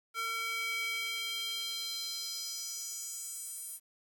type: tone with high-pass filter sweep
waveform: square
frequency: 454.5 Hz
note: A#4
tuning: 44 cents flat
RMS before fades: -38 dBFS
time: 0.14-3.8 s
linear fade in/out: 50 ms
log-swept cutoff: 1600 to 10000 Hz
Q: 3.1
effects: 10-bit